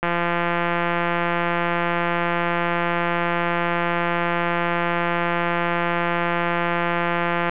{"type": "click train", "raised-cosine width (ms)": 0.5, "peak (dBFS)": -7, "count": 1285, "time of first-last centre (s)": [0.03, 7.495], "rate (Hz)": 172, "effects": ["resampled to 8000 Hz", "8-bit"]}